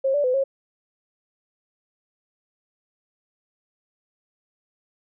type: tone with pitch steps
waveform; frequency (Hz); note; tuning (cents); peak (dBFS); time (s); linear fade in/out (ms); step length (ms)
sine; 537 / 580 / 506 / 543; C5 / D5 / B4 / C#5; +45 / -22 / +42 / -36; -18; 0.04-0.44; 10; 100
effects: none